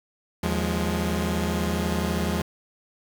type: tone cluster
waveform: sawtooth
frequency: 80 / 176.4 / 208.5 Hz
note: D#2 / F3 / G#3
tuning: +49 / +18 / +7 cents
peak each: -24 dBFS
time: 0.43-2.42 s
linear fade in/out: 5 ms
effects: 7-bit